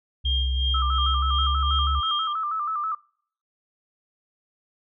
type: tone with pitch glide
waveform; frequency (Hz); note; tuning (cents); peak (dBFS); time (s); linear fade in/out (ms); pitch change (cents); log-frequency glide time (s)
sine; 65.41 to 70.51; C2 to C#2; 0 to +30; -22; 0.24-2.01; 20; +130; 0.79-1.71
type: tone with tremolo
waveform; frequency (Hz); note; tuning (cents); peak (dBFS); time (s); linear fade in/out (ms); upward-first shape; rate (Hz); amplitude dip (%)
sine; 3212; G7; +41; -23; 0.25-2.33; 5; sine; 2.8; 65
type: tone with vibrato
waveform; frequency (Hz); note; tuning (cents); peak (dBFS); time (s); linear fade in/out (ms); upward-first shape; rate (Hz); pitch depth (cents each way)
sine; 1244.5; D#6; 0; -24; 0.74-2.95; 5; square; 6.2; 77
effects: noise-tail reverb RT60 0.6 s tail -26 dB re dry